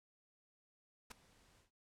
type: noise with ADSR envelope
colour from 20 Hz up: pink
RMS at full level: -45 dBFS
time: 1.1-1.71 s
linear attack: 15 ms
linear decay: 5 ms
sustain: -24 dB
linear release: 130 ms
effects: noise-tail reverb RT60 0.2 s tail -18 dB re dry + low-pass 10000 Hz 12 dB/octave